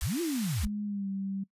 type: band-pass noise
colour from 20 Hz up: white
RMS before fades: -41 dBFS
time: 0.01-0.65 s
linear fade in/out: 0 ms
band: 890 to 12000 Hz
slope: 12 dB/octave
type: linear two-way sweep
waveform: sine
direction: up then down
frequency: 43.65 to 356.4 to 43.65 Hz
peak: -28 dBFS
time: 0.02-0.67 s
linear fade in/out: 0 ms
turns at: 0.21 s
type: tone with pitch glide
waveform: sine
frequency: 207.7 to 194.91 Hz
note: G#3 to G3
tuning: 0 to -10 cents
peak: -31 dBFS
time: 0.63-1.44 s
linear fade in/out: 10 ms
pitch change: -110 cents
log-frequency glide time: 0.84-1.08 s
effects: noise-tail reverb RT60 0.1 s tail -21 dB re dry + resampled to 32000 Hz